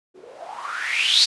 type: noise with low-pass filter sweep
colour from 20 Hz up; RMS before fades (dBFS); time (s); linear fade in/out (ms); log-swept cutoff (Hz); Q
violet; -23; 0.14-1.26; 20; 350 to 4600; 7.5
effects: resampled to 24000 Hz